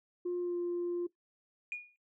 sine tone with pitch glide, 354.2 to 349.5 Hz, F4 to F4, +24 to +1 cents, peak -30 dBFS, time 0.25-1.07 s, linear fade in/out 10 ms, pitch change -23 cents, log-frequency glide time 0.4-0.56 s
sine tone with exponential decay, 2442 Hz, D#7, 33 cents flat, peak -31 dBFS, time 1.72-1.96 s, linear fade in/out 1 ms, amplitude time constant 52 ms
effects noise-tail reverb RT60 0.1 s tail -17 dB re dry + tanh soft clip ceiling -29 dBFS

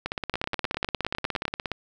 two click trains, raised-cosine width 0.3 ms, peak -12 / -10 dBFS, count 29 / 12, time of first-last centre 0.06-1.717 / 0.34-1.453 s, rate 16.9 / 9.88 Hz, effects none

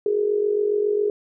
sine tone with amplitude modulation, 415.3 Hz, G#4, in tune, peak -15 dBFS, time 0.06-1.1 s, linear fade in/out 2 ms, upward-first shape sine, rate 47.3 Hz, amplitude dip 70%, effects none

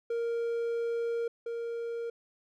triangle tone pair in turn, 466.2 / 466.2 Hz, A#4 / A#4, 0 / 0 cents, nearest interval unison, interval 0 cents, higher neither, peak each -27 / -31 dBFS, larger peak first, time 0.1-1.28 / 1.46-2.1 s, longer first, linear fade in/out 5 ms, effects none

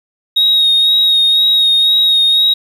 sine tone with vibrato, 3758 Hz, A#7, 13 cents sharp, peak -6 dBFS, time 0.36-2.54 s, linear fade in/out 10 ms, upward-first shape sine, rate 2 Hz, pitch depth 25 cents each way, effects tanh soft clip ceiling -5 dBFS + 7-bit

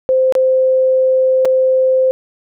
sine tone with dropouts, 520 Hz, C5, 11 cents flat, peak -9 dBFS, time 0.09-2.11 s, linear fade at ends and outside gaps 0 ms, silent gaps 0.324-0.352 / 1.45-1.454 s, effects none

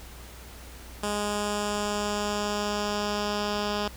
10% pulse tone with low-pass filter sweep, 207 Hz, G#3, 5 cents flat, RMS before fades -29 dBFS, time 1.03-3.88 s, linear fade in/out 2 ms, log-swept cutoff 9000 to 4800 Hz, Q 1.9, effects added 60 Hz sine -44 dBFS peak until 3.96 s + pink hiss -47 dBFS RMS until 3.96 s

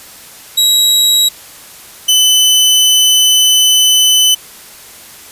sawtooth tone pair in turn, 3856 / 3020 Hz, B7 / F#7, -42 / +35 cents, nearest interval major third, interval 423 cents, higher first, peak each -4 / -3 dBFS, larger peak second, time 0.57-1.29 / 2.08-4.35 s, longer second, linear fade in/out 10 ms, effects white hiss -35 dBFS RMS until 5.31 s + resampled to 32000 Hz

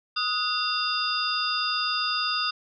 sine tone cluster, 1251 / 1466 / 2751 / 3593 / 4881 Hz, D#6 / F#6 / F7 / A7 / D#8, +9 / -16 / -27 / +36 / -34 cents, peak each -29 / -34 / -33 / -31 / -28 dBFS, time 0.16-2.51 s, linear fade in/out 10 ms, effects none

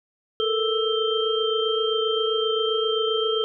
sine tone cluster, 438.9 / 466.5 / 1318 / 3151 Hz, A4 / A#4 / E6 / G7, -4 / +1 / -1 / +8 cents, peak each -23 / -29 / -30 / -26 dBFS, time 0.4-3.44 s, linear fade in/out 0 ms, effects none

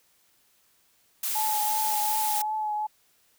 blue noise, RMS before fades -29 dBFS, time 1.23-2.42 s, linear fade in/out 5 ms
sine tone with vibrato, 854 Hz, G#5, 48 cents sharp, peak -26 dBFS, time 1.35-2.87 s, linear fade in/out 10 ms, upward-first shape triangle, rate 2.7 Hz, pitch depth 30 cents each way
effects white hiss -65 dBFS RMS until 3.38 s

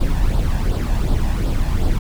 brown noise with flanger, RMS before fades -17 dBFS, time 0-1.99 s, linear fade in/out 10 ms, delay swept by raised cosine 0.22 to 1.18 ms, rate 2.7 Hz, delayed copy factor +0.55, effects none

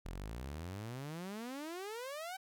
sawtooth exponential sweep, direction up, 40 to 778 Hz, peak -38 dBFS, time 0.05-2.37 s, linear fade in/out 10 ms, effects none

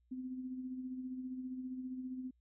sine tone with tremolo, 256.4 Hz, C4, 35 cents flat, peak -38 dBFS, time 0.11-2.31 s, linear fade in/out 10 ms, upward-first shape sine, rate 15 Hz, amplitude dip 45%, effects added 60 Hz sine -70 dBFS peak until 2.4 s

